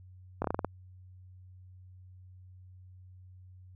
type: slowing click train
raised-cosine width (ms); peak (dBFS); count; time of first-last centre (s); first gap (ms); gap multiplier
1; -16; 7; 0.42-0.647; 24; 1.18
effects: added 92 Hz sine -50 dBFS peak until 3.75 s